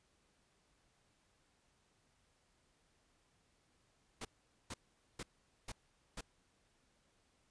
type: noise bursts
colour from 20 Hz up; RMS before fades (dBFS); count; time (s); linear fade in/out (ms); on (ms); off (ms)
pink; -45; 5; 4.21-6.21; 5; 40; 450
effects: pink hiss -75 dBFS RMS until 7.5 s + resampled to 22050 Hz